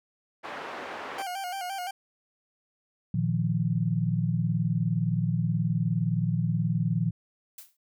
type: band-pass noise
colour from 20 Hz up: pink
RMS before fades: -38 dBFS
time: 0.43-1.23 s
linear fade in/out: 20 ms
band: 500 to 1900 Hz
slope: 12 dB/octave
type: tone with vibrato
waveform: 40% pulse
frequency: 750 Hz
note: F#5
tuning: 23 cents sharp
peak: -31 dBFS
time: 1.18-1.91 s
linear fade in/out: 5 ms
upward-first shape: square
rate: 5.8 Hz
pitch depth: 73 cents each way
type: chord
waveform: sine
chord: Bb suspended fourth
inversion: none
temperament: equal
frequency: 116.54 / 155.56 / 174.61 Hz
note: Bb2 / Eb3 / F3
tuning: 0 / 0 / 0 cents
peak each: -28 dBFS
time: 3.14-7.11 s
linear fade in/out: 5 ms
type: noise with exponential decay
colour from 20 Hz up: blue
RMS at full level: -40 dBFS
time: 7.58-7.77 s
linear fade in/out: 5 ms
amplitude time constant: 41 ms
effects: none